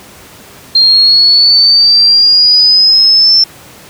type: exponential sweep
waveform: sine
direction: up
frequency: 4186 to 5360 Hz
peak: -3 dBFS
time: 0.75-3.44 s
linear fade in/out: 5 ms
effects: pink hiss -35 dBFS RMS until 3.89 s + high-pass 80 Hz 12 dB/octave